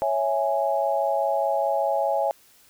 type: chord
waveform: sine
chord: C# minor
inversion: none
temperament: equal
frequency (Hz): 554.4 / 659.3 / 830.6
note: C#5 / E5 / G#5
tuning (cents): 0 / 0 / 0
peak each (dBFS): -25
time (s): 0.02-2.31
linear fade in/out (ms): 0
effects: white hiss -56 dBFS RMS until 2.69 s